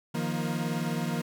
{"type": "chord", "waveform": "40% pulse", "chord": "Eb suspended second", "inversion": "none", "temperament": "equal with one note detuned", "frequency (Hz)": [155.56, 174.61, 235.4], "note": ["Eb3", "F3", "Bb3"], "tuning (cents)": [0, 0, 17], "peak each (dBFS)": -32, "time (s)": [0.14, 1.22], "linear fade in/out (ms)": 10, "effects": []}